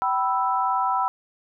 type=chord; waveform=sine; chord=E minor; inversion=first; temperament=equal with one note detuned; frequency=770.5 / 987.8 / 1318.5 Hz; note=G5 / B5 / E6; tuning=-30 / 0 / 0 cents; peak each=-25 / -23 / -26 dBFS; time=0.02-1.08 s; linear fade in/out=0 ms; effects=none